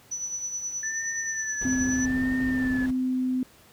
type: tone with tremolo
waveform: sine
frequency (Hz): 5950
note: F#8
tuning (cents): +9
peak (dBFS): -27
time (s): 0.11-2.06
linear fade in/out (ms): 10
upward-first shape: triangle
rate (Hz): 9.5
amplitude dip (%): 60
type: tone with vibrato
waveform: sine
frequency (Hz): 1760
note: A6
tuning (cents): 0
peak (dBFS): -31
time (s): 0.83-2.86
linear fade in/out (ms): 2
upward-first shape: sine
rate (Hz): 0.81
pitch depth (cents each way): 62
type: noise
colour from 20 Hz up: brown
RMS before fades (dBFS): -32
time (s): 1.61-2.91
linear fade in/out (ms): 5
type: tone with pitch glide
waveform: sine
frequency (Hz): 257.3 to 255.7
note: C4 to C4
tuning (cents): -29 to -40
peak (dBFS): -23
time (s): 1.65-3.43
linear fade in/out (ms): 2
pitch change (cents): -11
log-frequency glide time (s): 2.84-3.26
effects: pink hiss -55 dBFS RMS until 3.72 s + high-pass 60 Hz 12 dB/octave